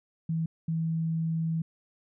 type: tone pair in turn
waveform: sine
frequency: 162.7 / 162.7 Hz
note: E3 / E3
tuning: -22 / -22 cents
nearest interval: unison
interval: 0 cents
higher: neither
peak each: -26 dBFS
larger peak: neither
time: 0.29-0.46 / 0.68-1.62 s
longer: second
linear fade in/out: 5 ms
effects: none